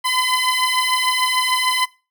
15% pulse beating tone pair, 1013 / 1019.7 Hz, B5 / C6, +44 / -45 cents, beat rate 6.7 Hz, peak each -13 dBFS, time 0.04-1.86 s, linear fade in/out 20 ms, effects noise-tail reverb RT60 0.3 s tail -21 dB re dry

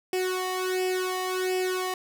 sawtooth tone with flanger, 370 Hz, F#4, in tune, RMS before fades -28 dBFS, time 0.13-1.94 s, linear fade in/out 2 ms, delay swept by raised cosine 0.38 to 1.03 ms, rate 1.4 Hz, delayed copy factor +0.85, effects none

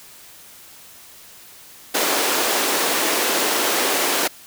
pink high-pass noise, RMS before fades -20 dBFS, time 1.94-4.28 s, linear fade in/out 10 ms, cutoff 300 Hz, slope 24 dB/octave, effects white hiss -44 dBFS RMS until 4.46 s

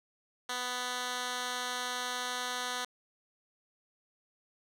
10% pulse tone with band-pass filter, 248.3 Hz, B3, 9 cents sharp, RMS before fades -36 dBFS, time 0.49-2.85 s, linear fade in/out 5 ms, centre 3800 Hz, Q 0.56, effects none

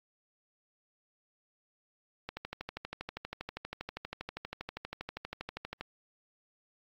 click train, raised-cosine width 0.3 ms, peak -22 dBFS, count 45, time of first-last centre 2.29-5.81 s, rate 12.5 Hz, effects AAC 64 kbps

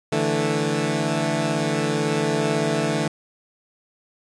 15% pulse chord, D suspended second, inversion none, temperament equal, 146.83 / 164.81 / 220 Hz, D3 / E3 / A3, 0 / 0 / 0 cents, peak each -18 / -19 / -19 dBFS, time 0.12-3.08 s, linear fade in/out 5 ms, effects resampled to 22050 Hz

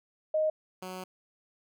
sine / 10% pulse tone pair in turn, 622.3 / 185.01 Hz, D#5 / F#3, 0 / 0 cents, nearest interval octave + major sixth, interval 2100 cents, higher first, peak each -24 / -30 dBFS, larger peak first, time 0.34-0.5 / 0.82-1.04 s, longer second, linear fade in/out 5 ms, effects none

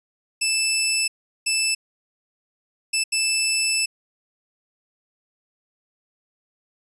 15% pulse tone bursts at uneven times, 2637 Hz, E7, in tune, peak -12 dBFS, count 4, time 0.41-1.08 / 1.46-1.75 / 2.93-3.04 / 3.12-3.86 s, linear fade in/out 10 ms, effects resampled to 24000 Hz

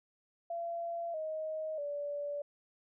sine tone with pitch steps, 680 / 627.2 / 578.5 Hz, F5 / D#5 / D5, -46 / +14 / -26 cents, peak -35 dBFS, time 0.5-2.42 s, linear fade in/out 5 ms, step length 640 ms, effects none

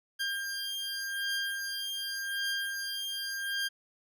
20% pulse beating tone pair, 1600 / 1600.87 Hz, G6 / G6, +35 / +36 cents, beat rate 0.87 Hz, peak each -31 dBFS, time 0.19-3.69 s, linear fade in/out 20 ms, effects none

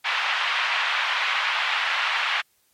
white band-pass noise, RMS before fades -24 dBFS, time 0.04-2.42 s, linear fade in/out 20 ms, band 860 to 3000 Hz, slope 24 dB/octave, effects white hiss -65 dBFS RMS until 2.73 s + MP3 64 kbps

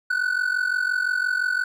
triangle ring-modulated tone, 1489 Hz, F#6, 11 cents sharp, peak -16 dBFS, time 0.1-1.64 s, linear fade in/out 5 ms, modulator 22.9 Hz, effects none

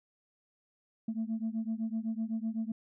sine beating tone pair, 220 / 227.9 Hz, A3 / A#3, 0 / -39 cents, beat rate 7.9 Hz, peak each -33 / -34 dBFS, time 1.08-2.72 s, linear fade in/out 5 ms, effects tanh soft clip ceiling -27 dBFS

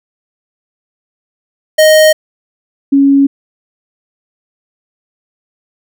square / sine tone pair in turn, 622.3 / 277.2 Hz, D#5 / C#4, 0 / 0 cents, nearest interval octave + major second, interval 1400 cents, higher first, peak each -4 dBFS, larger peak neither, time 1.78-2.13 / 2.92-3.27 s, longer neither, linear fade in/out 10 ms, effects none

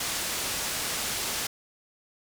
white low-pass noise, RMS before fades -31 dBFS, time 0-1.47 s, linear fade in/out 5 ms, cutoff 9300 Hz, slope 12 dB/octave, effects none

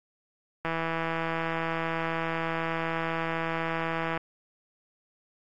click train, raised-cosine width 0.5 ms, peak -15 dBFS, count 579, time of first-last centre 0.65-4.174 s, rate 164 Hz, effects AAC 64 kbps

